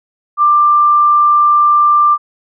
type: tone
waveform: sine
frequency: 1185 Hz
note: D6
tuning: 15 cents sharp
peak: -6 dBFS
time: 0.37-2.18 s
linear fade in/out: 50 ms
effects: none